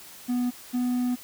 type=tone pair in turn; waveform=triangle; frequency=246.2 / 247.6 Hz; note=B3 / B3; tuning=-5 / +5 cents; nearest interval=unison; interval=10 cents; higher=second; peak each=-21 dBFS; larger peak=neither; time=0.28-0.51 / 0.73-1.16 s; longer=second; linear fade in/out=20 ms; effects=white hiss -46 dBFS RMS until 1.23 s